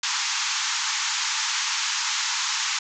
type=band-pass noise; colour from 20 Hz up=white; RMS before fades=-26 dBFS; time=0.03-2.79 s; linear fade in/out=5 ms; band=840 to 7200 Hz; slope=96 dB/octave; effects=none